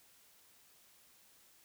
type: silence
effects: white hiss -65 dBFS RMS until 1.64 s